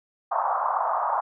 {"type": "band-pass noise", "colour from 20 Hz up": "pink", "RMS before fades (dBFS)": -25, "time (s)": [0.31, 1.21], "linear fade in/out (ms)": 10, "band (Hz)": [690, 1200], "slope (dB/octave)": 48, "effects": []}